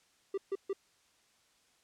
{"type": "tone bursts", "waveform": "triangle", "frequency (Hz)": 392.1, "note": "G4", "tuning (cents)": 0, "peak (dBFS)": -29, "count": 3, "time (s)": [0.34, 0.731], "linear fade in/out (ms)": 5, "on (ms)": 37, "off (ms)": 140, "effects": ["white hiss -69 dBFS RMS until 1.83 s", "low-pass 8000 Hz 12 dB/octave"]}